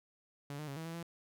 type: tone with pitch steps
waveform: sawtooth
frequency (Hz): 142.8 / 152 / 138.5 / 161.8 / 165.3 / 168.8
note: D3 / D#3 / C#3 / E3 / E3 / E3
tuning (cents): -48 / -40 / -1 / -32 / +5 / +41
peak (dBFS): -37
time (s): 0.5-1.028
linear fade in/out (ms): 2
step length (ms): 88
effects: none